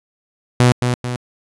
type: tone with echo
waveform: sawtooth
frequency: 123.47 Hz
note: B2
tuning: in tune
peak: -5 dBFS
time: 0.6-0.72 s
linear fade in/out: 0 ms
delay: 220 ms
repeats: 2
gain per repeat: -6 dB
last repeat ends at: 1.16 s
effects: resampled to 24000 Hz